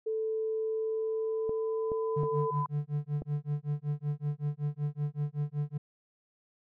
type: tone with pitch glide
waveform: sine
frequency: 440 to 444.9 Hz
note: A4 to A4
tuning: 0 to +19 cents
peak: -29 dBFS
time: 0.06-2.51 s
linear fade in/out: 10 ms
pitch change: +19 cents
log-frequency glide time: 0.58-2.22 s
type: tone with exponential growth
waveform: sine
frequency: 1006 Hz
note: B5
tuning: 32 cents sharp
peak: -30 dBFS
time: 0.08-2.66 s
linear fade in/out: 1 ms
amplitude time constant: 560 ms
type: clicks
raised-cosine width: 2 ms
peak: -25 dBFS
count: 4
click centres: 1.494 / 1.918 / 2.234 / 3.22 s
type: tone with tremolo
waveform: triangle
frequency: 146.83 Hz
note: D3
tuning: in tune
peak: -25 dBFS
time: 2.16-5.78 s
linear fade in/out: 10 ms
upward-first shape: sine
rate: 5.3 Hz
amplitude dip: 100%
effects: none